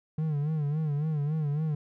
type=tone with vibrato; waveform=triangle; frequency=150.8 Hz; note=D3; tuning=46 cents sharp; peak=-24 dBFS; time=0.18-1.75 s; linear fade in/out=5 ms; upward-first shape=sine; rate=3.6 Hz; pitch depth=94 cents each way; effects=none